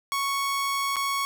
sawtooth tone with dropouts, 1108.7 Hz, C#6, in tune, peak -21 dBFS, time 0.12-1.25 s, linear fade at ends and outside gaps 0 ms, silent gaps 0.959-0.966 s, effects none

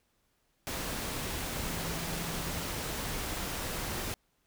sine tone in noise, 166.5 Hz, E3, 18 cents sharp, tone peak -41 dBFS, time 1.63-2.63 s, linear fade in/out 0 ms, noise pink, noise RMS -36 dBFS, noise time 0.67-4.14 s, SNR -8 dB, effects pink hiss -74 dBFS RMS until 4.46 s

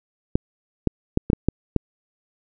clicks, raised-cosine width 3 ms, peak -4 dBFS, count 7, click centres 0.355 / 0.873 / 1.174 / 1.301 / 1.332 / 1.486 / 1.763 s, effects none

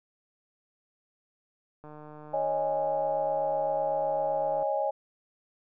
click train, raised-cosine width 1 ms, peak -33 dBFS, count 422, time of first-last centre 1.84-4.628 s, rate 151 Hz
sine chord, C# suspended second, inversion none, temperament equal with one note detuned, 554.4 / 622.3 / 824.4 Hz, C#5 / D#5 / G#5, 0 / 0 / -13 cents, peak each -30 dBFS, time 2.33-4.91 s, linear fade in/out 10 ms
effects none

